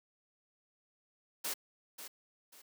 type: noise with echo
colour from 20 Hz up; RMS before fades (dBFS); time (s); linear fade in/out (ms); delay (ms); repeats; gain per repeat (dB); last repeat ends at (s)
white; -37; 1.44-1.54; 10; 540; 2; -10; 2.62
effects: high-pass 200 Hz 12 dB/octave

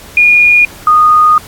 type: tone pair in turn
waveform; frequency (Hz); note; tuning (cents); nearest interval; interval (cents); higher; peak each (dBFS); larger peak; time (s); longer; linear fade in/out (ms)
sine; 2436 / 1233.6; D#7 / D#6; -37 / -15; octave; 1178; first; -3; neither; 0.17-0.65 / 0.87-1.38; second; 2
effects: pink hiss -33 dBFS RMS until 1.47 s + AAC 64 kbps

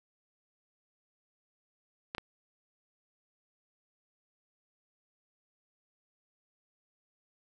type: clicks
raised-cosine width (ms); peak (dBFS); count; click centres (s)
0.3; -19; 2; 2.149 / 2.182
effects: none

